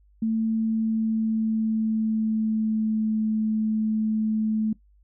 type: tone with pitch glide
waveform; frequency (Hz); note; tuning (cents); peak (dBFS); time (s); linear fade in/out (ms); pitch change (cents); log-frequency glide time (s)
sine; 222.6 to 217.5; A3 to A3; +20 to -20; -21; 0.22-4.73; 5; -40; 0.47-3.21
effects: noise-tail reverb RT60 0.1 s tail -18 dB re dry + added 50 Hz sine -55 dBFS peak until 5.03 s